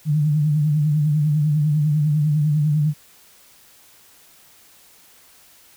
sine tone with vibrato, 150.6 Hz, D3, 44 cents sharp, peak -15 dBFS, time 0.05-2.94 s, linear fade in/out 50 ms, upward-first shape triangle, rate 10 Hz, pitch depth 78 cents each way, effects white hiss -51 dBFS RMS until 5.76 s

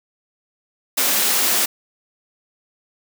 white high-pass noise, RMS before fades -18 dBFS, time 0.97-1.66 s, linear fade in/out 10 ms, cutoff 180 Hz, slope 96 dB/octave, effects none

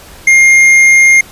sine tone with tanh clipping, 2123 Hz, C7, 25 cents sharp, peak -4 dBFS, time 0.27-1.21 s, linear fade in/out 5 ms, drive 9 dB, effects pink hiss -35 dBFS RMS until 1.31 s + resampled to 32000 Hz

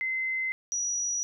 sine tone pair in turn, 2060 / 5827 Hz, C7 / F#8, -28 / -27 cents, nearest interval octave + tritone, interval 1801 cents, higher second, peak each -27 dBFS, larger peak neither, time 0.01-0.52 / 0.72-1.23 s, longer neither, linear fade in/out 0 ms, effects none

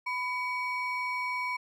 triangle ring-modulated tone, 1631 Hz, G#6, 32 cents flat, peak -25 dBFS, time 0.06-1.57 s, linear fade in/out 10 ms, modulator 632 Hz, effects none

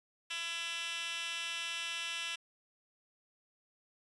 15% pulse tone with high-pass filter, 335.4 Hz, E4, 30 cents sharp, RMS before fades -39 dBFS, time 0.3-2.36 s, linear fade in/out 10 ms, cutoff 2400 Hz, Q 6.2, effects resampled to 24000 Hz + 10-bit

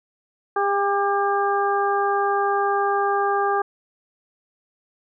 harmonic tone with a mistuned harmonic, 401.6 Hz, G4, 42 cents sharp, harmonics 1 / 2 / 3 / 4, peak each -23 / -22 / -24 / -29 dBFS, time 0.56-3.62 s, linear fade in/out 5 ms, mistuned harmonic 3, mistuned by -20 cents, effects none

